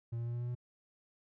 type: tone with pitch steps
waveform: triangle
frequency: 116.54 / 117.69 / 118.85 / 120.02 / 121.21 / 122.4 Hz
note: A#2 / A#2 / A#2 / B2 / B2 / B2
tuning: 0 / +17 / +34 / -49 / -32 / -15 cents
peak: -33 dBFS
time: 0.12-0.552 s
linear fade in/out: 10 ms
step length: 72 ms
effects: none